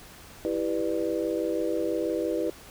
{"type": "chord", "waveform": "sine", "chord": "E minor seventh", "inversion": "none", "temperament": "just", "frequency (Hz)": [329.6, 395.6, 494.4, 593.3], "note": ["E4", "G4", "B4", "D5"], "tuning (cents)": [0, 16, 2, 18], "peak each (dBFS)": [-29, -32, -30, -33], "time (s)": [0.45, 2.5], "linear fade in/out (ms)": 0, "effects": ["pink hiss -48 dBFS RMS until 2.7 s"]}